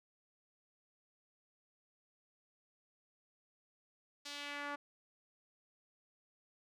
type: tone with band-pass filter sweep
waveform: sawtooth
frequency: 288.2 Hz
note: D4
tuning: 33 cents flat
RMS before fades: -44 dBFS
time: 4.25-4.76 s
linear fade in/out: 10 ms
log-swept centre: 4800 to 1200 Hz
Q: 1.5
effects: none